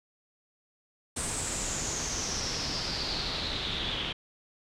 pink noise with low-pass filter sweep, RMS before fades -33 dBFS, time 1.16-4.13 s, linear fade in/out 10 ms, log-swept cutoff 8600 to 3200 Hz, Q 6.4, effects none

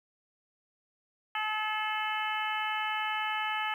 harmonic tone with a mistuned harmonic, 430 Hz, A4, 40 cents flat, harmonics 2 / 3 / 4 / 5 / 6 / 7, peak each -34 / -36 / -37 / -38 / -39 / -39 dBFS, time 1.35-3.74 s, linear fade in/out 2 ms, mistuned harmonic 6, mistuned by +29 cents, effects 10-bit

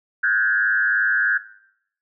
sine tone with frequency modulation, 1570 Hz, G6, 2 cents sharp, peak -16 dBFS, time 0.23-1.38 s, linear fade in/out 10 ms, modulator 103 Hz, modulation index 1.2, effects noise-tail reverb RT60 0.7 s tail -17 dB re dry

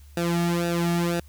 sawtooth tone with flanger, 171.4 Hz, F3, 32 cents flat, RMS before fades -24 dBFS, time 0.17-1.2 s, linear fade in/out 2 ms, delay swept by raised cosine 0.93 to 2.03 ms, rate 2 Hz, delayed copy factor -0.9, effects added 72 Hz sine -45 dBFS peak until 1.28 s + white hiss -59 dBFS RMS until 1.28 s

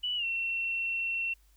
sine tone with pitch glide, 2960 to 2714 Hz, F#7 to E7, 0 to +50 cents, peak -29 dBFS, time 0.03-1.34 s, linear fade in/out 10 ms, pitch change -150 cents, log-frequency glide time 0.16-0.25 s, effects added 50 Hz sine -60 dBFS peak until 1.56 s + white hiss -69 dBFS RMS until 1.56 s

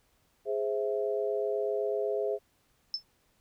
sine chord, Ab augmented, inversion none, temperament equal, 415.3 / 523.3 / 659.3 Hz, Ab4 / C5 / E5, 0 / 0 / 0 cents, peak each -30 / -34 / -34 dBFS, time 0.45-2.39 s, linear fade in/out 50 ms
sine tone with exponential decay, 5274 Hz, E8, in tune, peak -25 dBFS, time 2.94-3.03 s, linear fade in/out 1 ms, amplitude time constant 19 ms
effects pink hiss -70 dBFS RMS until 3.4 s

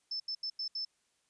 sine tone bursts at uneven times, 5274 Hz, E8, in tune, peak -34 dBFS, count 5, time 0.11-0.2 / 0.28-0.35 / 0.43-0.5 / 0.59-0.68 / 0.75-0.85 s, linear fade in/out 5 ms, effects white hiss -75 dBFS RMS until 1.29 s + resampled to 22050 Hz

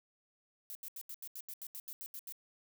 violet noise bursts, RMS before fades -45 dBFS, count 13, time 0.7-2.323 s, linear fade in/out 0 ms, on 51 ms, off 80 ms, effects none

